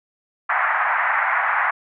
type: band-pass noise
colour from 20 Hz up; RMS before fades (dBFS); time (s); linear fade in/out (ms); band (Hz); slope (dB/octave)
white; -20; 0.49-1.71; 10; 720 to 2000; 48
effects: none